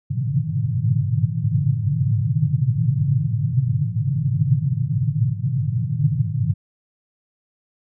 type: band-pass noise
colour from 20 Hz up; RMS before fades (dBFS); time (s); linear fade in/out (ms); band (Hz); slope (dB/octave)
pink; -20; 0.1-6.54; 10; 100 to 160; 96
effects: none